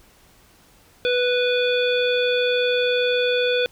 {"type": "harmonic tone", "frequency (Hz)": 493.9, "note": "B4", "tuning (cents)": 0, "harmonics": [1, 3, 5, 7, 9], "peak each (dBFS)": [-19, -27, -27, -26, -39], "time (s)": [1.05, 3.66], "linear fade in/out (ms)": 0, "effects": ["pink hiss -54 dBFS RMS until 3.71 s"]}